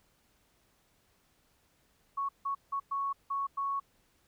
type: tone bursts at uneven times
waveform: sine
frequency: 1108.7 Hz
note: C#6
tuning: in tune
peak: -30 dBFS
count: 6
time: 2.17-2.29 / 2.45-2.55 / 2.72-2.8 / 2.91-3.13 / 3.3-3.47 / 3.57-3.8 s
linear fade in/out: 10 ms
effects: pink hiss -70 dBFS RMS until 4.27 s